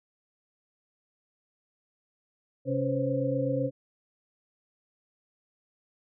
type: tone cluster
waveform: sine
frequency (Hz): 132.8 / 279 / 507 / 535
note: C3 / C#4 / B4 / C5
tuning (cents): +26 / +11 / +45 / +38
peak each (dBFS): -31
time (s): 2.65-3.71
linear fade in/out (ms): 50
effects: none